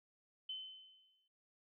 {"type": "tone with exponential decay", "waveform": "sine", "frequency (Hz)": 3055, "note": "G7", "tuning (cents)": -45, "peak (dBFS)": -40, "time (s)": [0.49, 1.28], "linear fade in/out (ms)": 5, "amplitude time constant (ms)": 170, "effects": ["noise-tail reverb RT60 0.6 s tail -24 dB re dry"]}